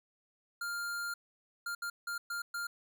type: tone bursts at uneven times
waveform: square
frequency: 1400 Hz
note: F6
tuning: 4 cents sharp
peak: -36 dBFS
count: 6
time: 0.61-1.14 / 1.66-1.75 / 1.82-1.9 / 2.07-2.18 / 2.3-2.42 / 2.54-2.67 s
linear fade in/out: 5 ms
effects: none